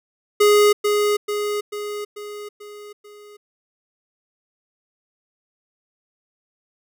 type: tone with echo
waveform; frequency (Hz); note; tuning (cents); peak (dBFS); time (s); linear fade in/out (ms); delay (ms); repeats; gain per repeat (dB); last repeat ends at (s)
square; 415.3; G#4; 0; -12; 0.4-0.73; 10; 440; 6; -5; 3.37
effects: none